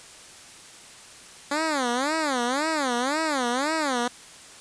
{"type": "tone with vibrato", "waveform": "10% pulse", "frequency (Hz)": 277.2, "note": "C#4", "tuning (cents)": 0, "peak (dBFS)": -15, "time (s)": [1.51, 4.08], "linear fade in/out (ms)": 5, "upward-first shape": "sine", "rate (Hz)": 1.9, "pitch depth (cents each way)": 260, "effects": ["white hiss -46 dBFS RMS until 4.6 s", "resampled to 22050 Hz"]}